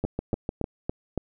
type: two click trains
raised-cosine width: 2 ms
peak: -14 / -13 dBFS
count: 5 / 5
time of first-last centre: 0.04-0.642 / 0.05-1.177 s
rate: 6.65 / 3.55 Hz
effects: none